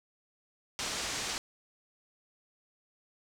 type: low-pass noise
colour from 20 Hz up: white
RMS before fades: -36 dBFS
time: 0.79-1.38 s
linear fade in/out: 0 ms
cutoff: 7300 Hz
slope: 24 dB/octave
effects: none